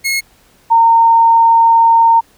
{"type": "tone pair in turn", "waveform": ["sawtooth", "sine"], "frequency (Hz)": [2167, 916.9], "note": ["C#7", "A#5"], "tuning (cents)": [-40, -29], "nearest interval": "octave + minor third", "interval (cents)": 1489, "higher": "first", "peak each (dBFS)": [-10, -5], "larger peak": "second", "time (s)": [[0.04, 0.21], [0.7, 2.21]], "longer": "second", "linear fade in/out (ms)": 20, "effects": ["pink hiss -50 dBFS RMS until 2.37 s"]}